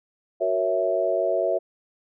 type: chord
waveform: sine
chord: F# dominant seventh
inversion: none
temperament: equal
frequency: 370 / 466.2 / 554.4 / 659.3 Hz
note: F#4 / A#4 / C#5 / E5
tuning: 0 / 0 / 0 / 0 cents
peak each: -28 / -29 / -26 / -23 dBFS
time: 0.4-1.59 s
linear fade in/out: 20 ms
effects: none